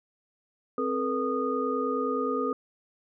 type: tone cluster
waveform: sine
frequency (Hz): 263.2 / 432.3 / 481.9 / 1232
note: C4 / A4 / B4 / D#6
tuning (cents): +10 / -31 / -43 / -17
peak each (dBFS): -31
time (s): 0.78-2.53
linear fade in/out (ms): 2
effects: none